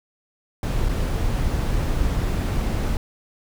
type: noise with dropouts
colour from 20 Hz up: brown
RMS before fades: -22 dBFS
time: 0.63-2.97 s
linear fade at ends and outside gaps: 1 ms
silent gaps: 0.887-0.891 s
effects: none